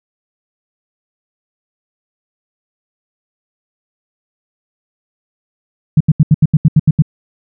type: tone bursts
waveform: sine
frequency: 153.2 Hz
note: D#3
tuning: 27 cents flat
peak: -3 dBFS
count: 10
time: 5.97-7.022 s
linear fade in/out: 5 ms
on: 35 ms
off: 78 ms
effects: none